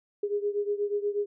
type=beating tone pair; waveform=sine; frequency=407.9 / 416.2 Hz; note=G#4 / G#4; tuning=-31 / +4 cents; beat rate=8.3 Hz; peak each=-28 / -31 dBFS; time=0.23-1.26 s; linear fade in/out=5 ms; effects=none

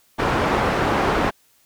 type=low-pass noise; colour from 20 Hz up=white; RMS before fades=-20 dBFS; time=0.18-1.31 s; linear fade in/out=20 ms; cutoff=1100 Hz; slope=12 dB/octave; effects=white hiss -59 dBFS RMS until 1.65 s

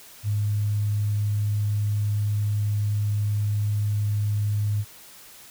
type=tone; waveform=sine; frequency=104.1 Hz; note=G#2; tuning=5 cents sharp; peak=-21 dBFS; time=0.23-4.85 s; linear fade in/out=50 ms; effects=white hiss -47 dBFS RMS until 5.5 s

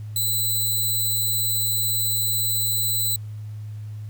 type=tone; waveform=5% pulse; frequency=3998 Hz; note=B7; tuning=20 cents sharp; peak=-13 dBFS; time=0.16-3.16 s; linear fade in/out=2 ms; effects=added 106 Hz sine -31 dBFS peak until 4.09 s + pink hiss -57 dBFS RMS until 4.09 s

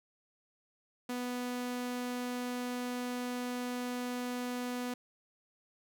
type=tone; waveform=sawtooth; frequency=246.9 Hz; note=B3; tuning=in tune; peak=-31 dBFS; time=1.09-4.94 s; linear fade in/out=5 ms; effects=none

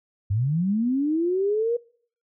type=linear sweep; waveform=sine; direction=up; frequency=92.8 to 482.3 Hz; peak=-20 dBFS; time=0.3-1.77 s; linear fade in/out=10 ms; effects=noise-tail reverb RT60 0.5 s tail -23 dB re dry

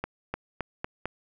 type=accelerating click train; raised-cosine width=0.5 ms; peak=-15 dBFS; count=5; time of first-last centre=0.04-1.056 s; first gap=300 ms; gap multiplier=0.89; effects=none

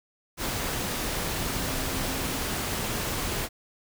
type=tone in noise; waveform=sine; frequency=263.2 Hz; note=C4; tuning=10 cents sharp; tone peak=-39 dBFS; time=1.45-2.42 s; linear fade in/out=50 ms; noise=pink; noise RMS=-30 dBFS; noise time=0.37-3.49 s; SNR=-12 dB; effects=none

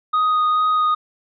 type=tone with vibrato; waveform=triangle; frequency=1244.5 Hz; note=D#6; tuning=in tune; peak=-13 dBFS; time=0.13-0.95 s; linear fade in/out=10 ms; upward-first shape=sine; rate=2.3 Hz; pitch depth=9 cents each way; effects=resampled to 11025 Hz

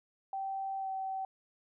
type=tone with pitch glide; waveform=sine; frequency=776 to 767.1 Hz; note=G5 to G5; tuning=-18 to -38 cents; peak=-34 dBFS; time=0.33-1.25 s; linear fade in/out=2 ms; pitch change=-20 cents; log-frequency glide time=0.79-0.88 s; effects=none

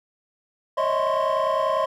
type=tone cluster; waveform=triangle; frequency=545 / 615 / 645 / 1032 / 1089 Hz; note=C#5 / D#5 / E5 / C6 / C#6; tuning=-29 / -20 / -38 / -24 / -31 cents; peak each=-24 / -23 / -25 / -22 / -27 dBFS; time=0.77-1.86 s; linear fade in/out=10 ms; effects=tanh soft clip ceiling -12 dBFS

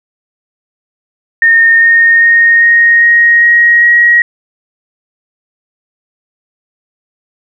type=tone with pitch steps; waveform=sine; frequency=1833 / 1843.6 / 1854.3 / 1865 / 1875.8 / 1886.7 / 1897.6 Hz; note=A#6 / A#6 / A#6 / A#6 / A#6 / A#6 / A#6; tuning=-30 / -20 / -10 / 0 / +10 / +20 / +30 cents; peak=-3 dBFS; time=1.42-4.22 s; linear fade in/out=2 ms; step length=400 ms; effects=none

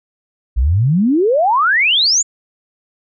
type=exponential sweep; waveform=sine; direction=up; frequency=54.4 to 7290 Hz; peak=-10 dBFS; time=0.56-2.23 s; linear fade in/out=20 ms; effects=none

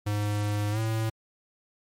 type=tone with pitch glide; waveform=square; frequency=103.83 to 111.28 Hz; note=G#2 to A2; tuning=0 to +20 cents; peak=-26 dBFS; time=0.06-1.1 s; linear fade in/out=10 ms; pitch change=+120 cents; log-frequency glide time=0.71-0.79 s; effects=MP3 64 kbps

